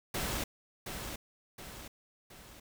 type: noise with echo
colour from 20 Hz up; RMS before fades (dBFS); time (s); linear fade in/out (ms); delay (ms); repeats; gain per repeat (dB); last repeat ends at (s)
pink; -35; 0.14-0.44; 5; 720; 3; -6; 2.6
effects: none